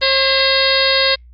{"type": "harmonic tone with a mistuned harmonic", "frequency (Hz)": 538, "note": "C5", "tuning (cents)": 48, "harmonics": [1, 2, 3, 4, 5, 6, 7, 8, 9], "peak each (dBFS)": [-18, -24, -22, -21, -24, -23, -19, -18, -21], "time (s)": [0.01, 1.16], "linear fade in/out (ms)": 20, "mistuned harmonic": 4, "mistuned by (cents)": -89, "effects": ["added 60 Hz sine -39 dBFS peak until 1.33 s", "Opus 24 kbps"]}